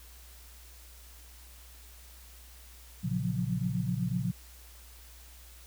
sine chord, Gb major seventh, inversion first, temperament equal with one note detuned, 116.54 / 138.59 / 174.61 / 182.56 Hz, Bb2 / Db3 / F3 / Gb3, 0 / 0 / 0 / -23 cents, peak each -34 dBFS, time 3.03-4.32 s, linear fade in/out 20 ms, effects added 60 Hz sine -51 dBFS peak until 5.66 s + white hiss -55 dBFS RMS until 5.66 s

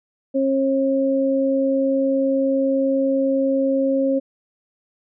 sine tone pair together, 270.1 / 540.2 Hz, C#4 / C#5, -45 / -45 cents, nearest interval octave, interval 1200 cents, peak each -19 dBFS, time 0.34-4.2 s, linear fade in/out 20 ms, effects none

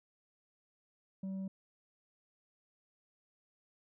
sine tone with tanh clipping, 191.7 Hz, G3, 38 cents flat, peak -38 dBFS, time 1.23-1.48 s, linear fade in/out 5 ms, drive 4 dB, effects none

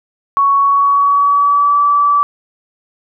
sine tone with pitch glide, 1114 to 1155.3 Hz, C#6 to D6, +8 to -29 cents, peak -8 dBFS, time 0.37-2.23 s, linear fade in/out 0 ms, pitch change +63 cents, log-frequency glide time 0.57-1.8 s, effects none

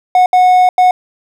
triangle tone bursts at uneven times, 732 Hz, F#5, 19 cents flat, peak -3 dBFS, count 3, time 0.15-0.26 / 0.33-0.69 / 0.78-0.91 s, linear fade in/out 2 ms, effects none

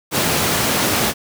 pink high-pass noise, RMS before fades -18 dBFS, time 0.11-1.14 s, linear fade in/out 50 ms, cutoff 130 Hz, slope 12 dB/octave, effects none

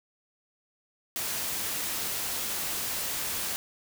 white noise, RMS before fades -32 dBFS, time 1.16-3.56 s, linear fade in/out 0 ms, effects none

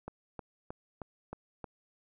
click train, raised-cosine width 1 ms, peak -26 dBFS, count 6, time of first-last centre 0.08-1.643 s, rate 3.2 Hz, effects none

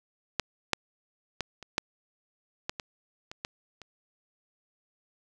clicks, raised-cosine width 0.2 ms, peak -8 / -6 / -13 / -26 / -8 / -13 / -18 / -23 / -16 / -28 dBFS, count 10, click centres 0.397 / 0.733 / 1.407 / 1.627 / 1.781 / 2.695 / 2.798 / 3.315 / 3.449 / 3.817 s, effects none

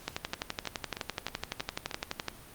two click trains, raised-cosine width 0.2 ms, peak -19 / -14 dBFS, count 6 / 27, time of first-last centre 0.34-1.912 / 0.08-2.283 s, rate 3.18 / 11.8 Hz, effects pink hiss -51 dBFS RMS until 2.54 s + Opus 48 kbps

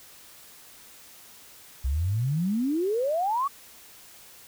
sine exponential sweep, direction up, 61.5 to 1162 Hz, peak -23 dBFS, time 1.84-3.48 s, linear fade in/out 10 ms, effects white hiss -50 dBFS RMS until 4.47 s

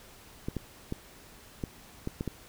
clicks, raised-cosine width 3 ms, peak -19 dBFS, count 7, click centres 0.485 / 0.567 / 0.924 / 1.638 / 2.074 / 2.209 / 2.277 s, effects pink hiss -53 dBFS RMS until 2.48 s

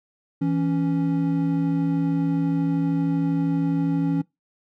triangle tone pair together, 165.3 / 278 Hz, E3 / C#4, +5 / +5 cents, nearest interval major sixth, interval 900 cents, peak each -21 / -20 dBFS, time 0.41-4.22 s, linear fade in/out 10 ms, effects noise-tail reverb RT60 0.2 s tail -23 dB re dry

